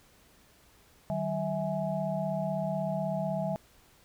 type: tone cluster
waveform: sine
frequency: 155.2 / 191.3 / 651 / 836 Hz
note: D#3 / G3 / E5 / G#5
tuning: -4 / -42 / -22 / +11 cents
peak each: -35 / -34 / -32 / -39 dBFS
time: 1.1-3.56 s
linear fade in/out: 0 ms
effects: pink hiss -61 dBFS RMS until 4.04 s